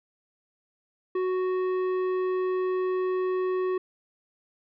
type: tone with tanh clipping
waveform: sine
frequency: 370 Hz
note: F#4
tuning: in tune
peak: -26 dBFS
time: 1.15-3.78 s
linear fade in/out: 5 ms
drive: 11 dB
effects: none